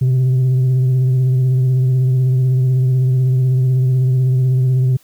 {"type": "tone with vibrato", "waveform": "sine", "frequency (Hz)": 128.8, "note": "C3", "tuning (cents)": -27, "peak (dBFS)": -8, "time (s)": [0.01, 4.97], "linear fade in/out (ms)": 10, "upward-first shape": "triangle", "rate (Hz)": 16, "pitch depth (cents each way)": 40, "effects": ["tanh soft clip ceiling -10 dBFS", "white hiss -52 dBFS RMS until 5.03 s"]}